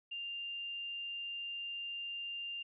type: tone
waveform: sine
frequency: 2794 Hz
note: F7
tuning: in tune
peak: -39 dBFS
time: 0.11-2.63 s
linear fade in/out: 10 ms
effects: none